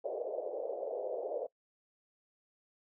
pink band-pass noise, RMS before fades -38 dBFS, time 0.04-1.47 s, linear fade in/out 10 ms, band 440 to 640 Hz, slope 48 dB/octave, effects noise-tail reverb RT60 0.1 s tail -21 dB re dry

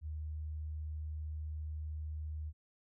sine tone, 76.9 Hz, D#2, 20 cents flat, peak -38 dBFS, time 0.01-2.53 s, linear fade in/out 50 ms, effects none

